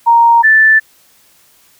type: tone pair in turn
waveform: sine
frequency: 932.3 / 1759.9 Hz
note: A#5 / A6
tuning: 0 / 0 cents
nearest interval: major seventh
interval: 1100 cents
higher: second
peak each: -4 dBFS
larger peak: neither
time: 0.06-0.43 / 0.43-0.8 s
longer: neither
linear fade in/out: 20 ms
effects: white hiss -49 dBFS RMS until 1.79 s